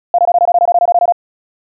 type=tone bursts; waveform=sine; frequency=698.5 Hz; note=F5; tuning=in tune; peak=-6 dBFS; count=15; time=0.14-1.123 s; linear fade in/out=2 ms; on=45 ms; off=22 ms; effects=none